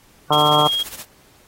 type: harmonic tone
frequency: 150 Hz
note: D3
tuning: 37 cents sharp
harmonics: 1 / 2 / 3 / 4 / 5 / 6 / 7 / 8 / 9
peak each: -24 / -26 / -25 / -22 / -20 / -21 / -20 / -23 / -25 dBFS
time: 0.3-0.68 s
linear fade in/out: 10 ms
type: noise with tremolo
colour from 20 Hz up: white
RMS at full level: -32 dBFS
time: 0.32-1.05 s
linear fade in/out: 10 ms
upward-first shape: sine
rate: 15 Hz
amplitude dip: 75%
type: tone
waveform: sine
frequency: 3265 Hz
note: G#7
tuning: 30 cents flat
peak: -18 dBFS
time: 0.32-0.83 s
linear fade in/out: 5 ms
effects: pink hiss -53 dBFS RMS until 1.47 s + AAC 48 kbps